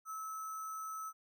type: tone with sample-and-hold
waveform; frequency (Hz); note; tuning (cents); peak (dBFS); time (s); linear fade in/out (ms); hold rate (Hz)
sine; 1300; E6; -24; -40; 0.05-1.13; 50; 7350
effects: none